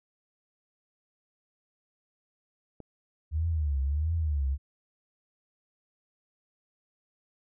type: click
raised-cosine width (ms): 2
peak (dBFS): -30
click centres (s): 2.803
type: tone with vibrato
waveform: sine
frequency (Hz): 74.9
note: D2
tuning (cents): +35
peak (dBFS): -25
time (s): 3.31-4.58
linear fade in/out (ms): 50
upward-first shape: triangle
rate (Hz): 1.5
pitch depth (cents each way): 210
effects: none